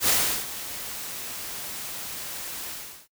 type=noise with ADSR envelope; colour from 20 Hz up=white; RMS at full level=-20 dBFS; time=0-3.08 s; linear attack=72 ms; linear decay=380 ms; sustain=-15 dB; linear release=390 ms; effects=noise-tail reverb RT60 0.1 s tail -23 dB re dry